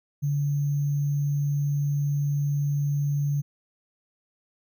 sine tone with sample-and-hold, 143.7 Hz, D3, 37 cents flat, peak -22 dBFS, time 0.22-3.42 s, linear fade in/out 20 ms, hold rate 6300 Hz, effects none

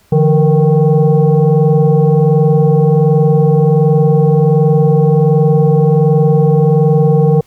sine tone with frequency modulation, 146.83 Hz, D3, in tune, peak -6 dBFS, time 0.12-7.41 s, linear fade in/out 5 ms, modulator 315 Hz, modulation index 1.2, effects pink hiss -51 dBFS RMS until 7.46 s

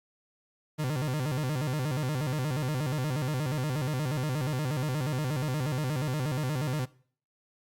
40% pulse tone with vibrato, 139.7 Hz, C#3, 14 cents sharp, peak -27 dBFS, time 0.78-6.86 s, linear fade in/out 20 ms, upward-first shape square, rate 8.4 Hz, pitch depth 160 cents each way, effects noise-tail reverb RT60 0.5 s tail -21 dB re dry + Opus 48 kbps

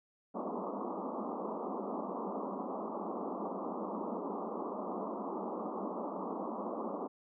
pink band-pass noise, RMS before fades -39 dBFS, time 0.34-7.08 s, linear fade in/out 20 ms, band 190 to 1200 Hz, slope 96 dB/octave, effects none

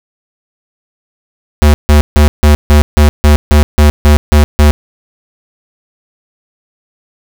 square tone bursts, 74.4 Hz, D2, 23 cents sharp, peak -3 dBFS, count 12, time 1.62-4.71 s, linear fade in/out 0 ms, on 120 ms, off 150 ms, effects 7-bit

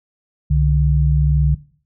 sine tone pair together, 65.7 / 147.49 Hz, C2 / D3, +8 / +8 cents, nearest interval octave + major second, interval 1400 cents, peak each -15 dBFS, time 0.5-1.55 s, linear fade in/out 10 ms, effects noise-tail reverb RT60 0.5 s tail -19 dB re dry

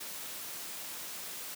white noise, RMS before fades -42 dBFS, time 0-1.55 s, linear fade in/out 10 ms, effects high-pass 150 Hz 12 dB/octave

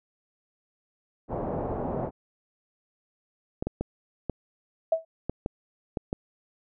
white low-pass noise, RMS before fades -31 dBFS, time 1.28-2.11 s, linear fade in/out 50 ms, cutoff 740 Hz, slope 24 dB/octave
clicks, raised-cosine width 2 ms, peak -15 dBFS, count 8, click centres 3.625 / 3.67 / 3.81 / 4.297 / 5.296 / 5.461 / 5.972 / 6.129 s
sine tone with exponential decay, 650 Hz, E5, 24 cents flat, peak -16 dBFS, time 4.92-5.05 s, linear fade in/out 5 ms, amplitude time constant 27 ms
effects none

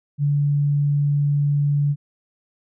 sine tone, 144.3 Hz, D3, 30 cents flat, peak -16 dBFS, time 0.18-1.96 s, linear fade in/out 50 ms, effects none

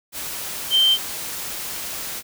sine tone in noise, 3125 Hz, G7, 6 cents flat, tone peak -13 dBFS, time 0.7-0.98 s, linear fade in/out 50 ms, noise white, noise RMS -30 dBFS, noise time 0.12-2.23 s, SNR +14 dB, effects none

